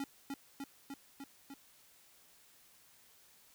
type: tone with echo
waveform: square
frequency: 277 Hz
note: C#4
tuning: 1 cent flat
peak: -37 dBFS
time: 0-0.04 s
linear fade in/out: 2 ms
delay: 300 ms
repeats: 5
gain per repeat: -2 dB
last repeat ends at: 1.54 s
effects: white hiss -64 dBFS RMS until 3.54 s